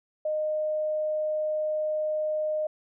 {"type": "tone", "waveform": "sine", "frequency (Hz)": 615, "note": "D#5", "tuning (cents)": -20, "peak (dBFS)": -25, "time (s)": [0.25, 2.67], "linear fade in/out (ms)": 5, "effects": []}